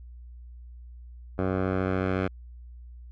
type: tone with low-pass filter sweep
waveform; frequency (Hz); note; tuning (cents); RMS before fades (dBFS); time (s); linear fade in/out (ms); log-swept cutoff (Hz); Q
10% pulse; 93.9; F#2; +26; -27; 1.38-2.28; 10; 1100 to 2100; 1.1
effects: added 60 Hz sine -42 dBFS peak until 3.11 s